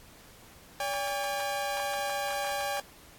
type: tone pair together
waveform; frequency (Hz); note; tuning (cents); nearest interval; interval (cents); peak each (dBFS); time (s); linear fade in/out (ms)
sawtooth; 572 / 805.7; D5 / G5; -46 / +47; tritone; 593; -30 / -28; 0.8-2.8; 2
effects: pink hiss -54 dBFS RMS until 3.18 s + AAC 64 kbps